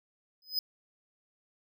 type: tone with exponential growth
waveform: square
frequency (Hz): 5030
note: D#8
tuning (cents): +18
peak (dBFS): -25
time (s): 0.42-0.59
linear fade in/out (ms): 2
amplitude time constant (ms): 35
effects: none